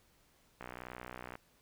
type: click train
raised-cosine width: 0.5 ms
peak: -29 dBFS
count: 47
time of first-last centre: 0.61-1.354 s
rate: 61.8 Hz
effects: pink hiss -69 dBFS RMS until 1.61 s